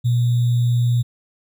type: tone with sample-and-hold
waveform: sine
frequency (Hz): 120.4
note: B2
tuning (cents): -44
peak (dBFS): -14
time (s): 0.04-1.03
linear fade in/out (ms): 20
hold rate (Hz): 3675
effects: none